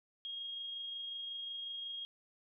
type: tone with amplitude modulation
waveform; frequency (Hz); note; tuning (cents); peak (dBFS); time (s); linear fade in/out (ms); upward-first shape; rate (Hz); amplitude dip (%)
sine; 3260; G#7; -33; -39; 0.25-2.05; 0; sine; 25.5; 25
effects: none